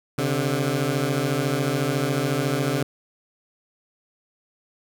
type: beating tone pair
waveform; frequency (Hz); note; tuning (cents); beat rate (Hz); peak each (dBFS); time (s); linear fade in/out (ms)
15% pulse; 132 / 146; C3 / D3; +16 / -10; 14; -18; 0.18-2.83; 5
effects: none